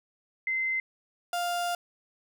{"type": "tone pair in turn", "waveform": ["sine", "35% pulse"], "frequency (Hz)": [2068, 699.9], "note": ["C7", "F5"], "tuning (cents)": [-21, 4], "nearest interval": "octave + perfect fifth", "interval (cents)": 1875, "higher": "first", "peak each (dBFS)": -26, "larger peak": "neither", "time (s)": [[0.47, 0.8], [1.33, 1.75]], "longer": "second", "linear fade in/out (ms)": 2, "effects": []}